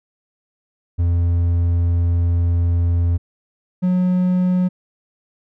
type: tone pair in turn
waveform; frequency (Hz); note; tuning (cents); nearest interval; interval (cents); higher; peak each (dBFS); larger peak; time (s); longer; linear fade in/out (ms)
triangle; 86 / 181.83; F2 / F#3; -26 / -30; octave + minor second; 1296; second; -12 / -12; neither; 0.98-3.18 / 3.82-4.69; first; 20
effects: none